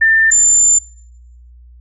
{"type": "tone pair in turn", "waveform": "sine", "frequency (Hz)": [1791, 7164], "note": ["A6", "A8"], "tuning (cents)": [30, 30], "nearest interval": "2 octaves", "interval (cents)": 2400, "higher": "second", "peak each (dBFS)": -7, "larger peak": "neither", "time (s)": [[0.01, 0.31], [0.31, 0.79]], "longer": "second", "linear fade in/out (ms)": 10, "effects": ["noise-tail reverb RT60 0.8 s tail -24 dB re dry", "added 60 Hz sine -38 dBFS peak until 1.8 s"]}